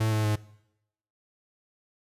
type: tone with pitch steps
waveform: 45% pulse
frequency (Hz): 110 / 108.05 / 106.13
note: A2 / A2 / G#2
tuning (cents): 0 / -31 / +38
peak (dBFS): -23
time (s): 0-0.36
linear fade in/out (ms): 10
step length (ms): 120
effects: noise-tail reverb RT60 0.8 s tail -20 dB re dry + resampled to 32000 Hz